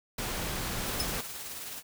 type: noise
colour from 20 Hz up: pink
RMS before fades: -34 dBFS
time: 0.18-1.21 s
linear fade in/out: 5 ms
type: noise with tremolo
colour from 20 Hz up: white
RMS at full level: -39 dBFS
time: 0.82-1.83 s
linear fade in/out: 50 ms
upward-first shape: triangle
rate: 19 Hz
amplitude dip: 35%
type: tone with exponential decay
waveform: sawtooth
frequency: 5200 Hz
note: E8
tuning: 24 cents flat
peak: -22 dBFS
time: 1-1.08 s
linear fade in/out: 1 ms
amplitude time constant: 16 ms
effects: none